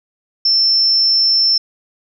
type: tone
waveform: sine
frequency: 5350 Hz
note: E8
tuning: 25 cents sharp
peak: -10 dBFS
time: 0.45-1.58 s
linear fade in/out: 5 ms
effects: none